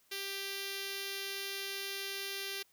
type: tone with notch filter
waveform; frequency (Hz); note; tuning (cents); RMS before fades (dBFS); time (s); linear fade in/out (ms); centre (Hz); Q
5% pulse; 393.6; G4; +7; -40; 0.11-2.63; 10; 930; 0.58
effects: white hiss -69 dBFS RMS until 2.72 s